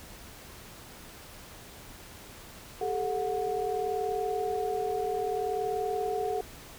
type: tone cluster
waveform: sine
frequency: 400.2 / 440.8 / 731 Hz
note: G4 / A4 / F#5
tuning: +36 / +3 / -21 cents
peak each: -33 / -32 / -32 dBFS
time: 2.81-6.41 s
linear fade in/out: 5 ms
effects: pink hiss -48 dBFS RMS until 6.78 s